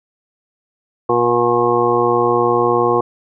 harmonic tone, 119.8 Hz, A#2, 48 cents sharp, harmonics 1 / 2 / 3 / 4 / 6 / 7 / 8 / 9, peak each -27 / -26 / -17 / -17 / -22 / -22 / -28 / -18 dBFS, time 1.09-3.01 s, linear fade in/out 5 ms, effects none

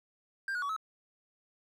triangle tone with pitch steps, 1587 / 1456 / 1132 / 1292 Hz, G6 / F#6 / C#6 / E6, +21 / -28 / +36 / -35 cents, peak -30 dBFS, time 0.48-0.764 s, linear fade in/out 2 ms, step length 71 ms, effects none

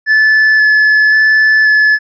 triangle tone with vibrato, 1730 Hz, A6, 30 cents flat, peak -4 dBFS, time 0.06-1.99 s, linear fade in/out 50 ms, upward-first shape square, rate 0.94 Hz, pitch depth 9 cents each way, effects resampled to 16000 Hz

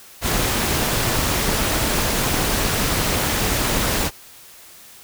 pink noise with amplitude modulation, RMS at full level -18 dBFS, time 0.21-4.11 s, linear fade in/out 50 ms, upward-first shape sine, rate 243 Hz, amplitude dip 50%, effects white hiss -44 dBFS RMS until 5.03 s

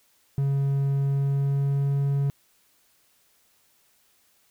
triangle tone with pitch glide, 138.59 to 139.88 Hz, C#3 to C#3, 0 to +16 cents, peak -19 dBFS, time 0.38-2.3 s, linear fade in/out 0 ms, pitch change +16 cents, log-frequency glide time 1.03-1.98 s, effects white hiss -64 dBFS RMS until 4.5 s

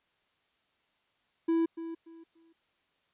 triangle tone with echo, 329.9 Hz, E4, 1 cent sharp, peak -22 dBFS, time 1.48-1.66 s, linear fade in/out 10 ms, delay 290 ms, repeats 3, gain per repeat -12 dB, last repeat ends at 2.53 s, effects white hiss -73 dBFS RMS until 3.13 s + resampled to 8000 Hz

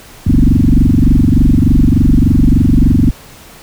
sine tone with frequency modulation, 103.83 Hz, G#2, in tune, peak -5 dBFS, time 0.26-3.11 s, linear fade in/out 10 ms, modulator 23.4 Hz, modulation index 7.7, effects pink hiss -37 dBFS RMS until 3.62 s

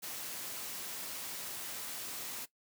white high-pass noise, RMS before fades -42 dBFS, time 0.02-2.46 s, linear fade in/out 20 ms, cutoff 110 Hz, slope 12 dB/octave, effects noise-tail reverb RT60 0.1 s tail -17 dB re dry

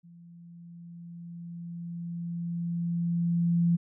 sine tone with level ramp, 170.8 Hz, F3, 38 cents flat, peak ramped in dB -49 to -20 dBFS, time 0.03-3.77 s, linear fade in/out 20 ms, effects none

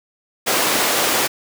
pink high-pass noise, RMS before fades -18 dBFS, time 0.46-1.28 s, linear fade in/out 20 ms, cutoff 350 Hz, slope 12 dB/octave, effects none

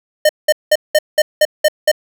square tone bursts, 609 Hz, D#5, 37 cents flat, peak -8 dBFS, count 8, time 0.25-1.916 s, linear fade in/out 5 ms, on 42 ms, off 190 ms, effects none

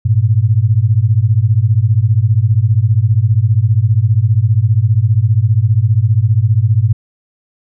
sine beating tone pair, 101.9 / 116.9 Hz, G#2 / A#2, -32 / +5 cents, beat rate 15 Hz, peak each -11 dBFS, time 0.05-6.93 s, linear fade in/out 10 ms, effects none

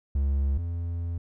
triangle tone pair in turn, 69.2 / 85.21 Hz, C#2 / F2, -2 / -42 cents, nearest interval major third, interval 360 cents, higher second, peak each -20 / -26 dBFS, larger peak first, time 0.15-0.58 / 0.58-1.18 s, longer second, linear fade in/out 5 ms, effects none

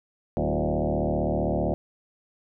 sine tone with frequency modulation, 207.7 Hz, G#3, in tune, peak -22 dBFS, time 0.37-1.74 s, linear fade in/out 0 ms, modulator 75.5 Hz, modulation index 6.5, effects none

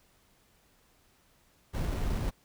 brown noise with sample-and-hold, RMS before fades -31 dBFS, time 1.73-2.31 s, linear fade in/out 20 ms, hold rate 4900 Hz, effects pink hiss -66 dBFS RMS until 2.44 s

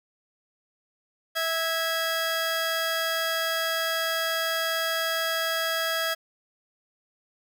20% pulse tone pair together, 653 / 1645.5 Hz, E5 / G#6, -17 / -16 cents, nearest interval octave + major third, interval 1601 cents, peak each -23 dBFS, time 1.35-6.15 s, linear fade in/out 20 ms, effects none

